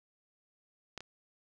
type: clicks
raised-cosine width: 0.2 ms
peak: -23 / -28 dBFS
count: 2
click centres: 0.977 / 1.006 s
effects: none